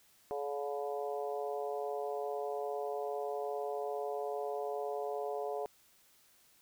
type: harmonic tone with a mistuned harmonic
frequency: 142.4 Hz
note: C#3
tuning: 47 cents sharp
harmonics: 3 / 4 / 5 / 6 / 7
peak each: -38 / -41 / -40 / -48 / -50 dBFS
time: 0.31-5.66 s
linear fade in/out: 0 ms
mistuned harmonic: 6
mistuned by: +20 cents
effects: white hiss -66 dBFS RMS until 6.61 s